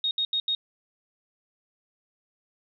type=tone bursts at uneven times; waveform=sine; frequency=3729 Hz; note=A#7; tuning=in tune; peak=-23 dBFS; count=4; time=0.04-0.11 / 0.18-0.25 / 0.33-0.4 / 0.48-0.55 s; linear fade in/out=2 ms; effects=none